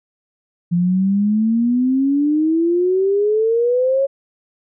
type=exponential sweep; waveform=sine; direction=up; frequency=170.9 to 554 Hz; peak=-13 dBFS; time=0.71-4.07 s; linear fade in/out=20 ms; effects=none